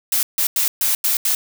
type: noise bursts at uneven times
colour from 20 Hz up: blue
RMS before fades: -18 dBFS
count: 6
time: 0.12-0.23 / 0.38-0.47 / 0.56-0.68 / 0.81-0.95 / 1.04-1.17 / 1.25-1.35 s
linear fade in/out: 2 ms
effects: none